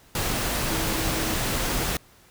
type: tone in noise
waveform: sine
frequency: 322.2 Hz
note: E4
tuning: 39 cents flat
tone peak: -32 dBFS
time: 0.71-1.34 s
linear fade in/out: 2 ms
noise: pink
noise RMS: -26 dBFS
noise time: 0.15-1.97 s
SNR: -9 dB
effects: pink hiss -55 dBFS RMS until 2.3 s